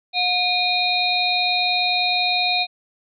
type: tone cluster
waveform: sine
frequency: 720 / 2441 / 3754 / 4155 Hz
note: F#5 / D#7 / A#7 / C8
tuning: -47 / -34 / +11 / -13 cents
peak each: -23 dBFS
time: 0.13-2.67 s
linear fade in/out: 50 ms
effects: none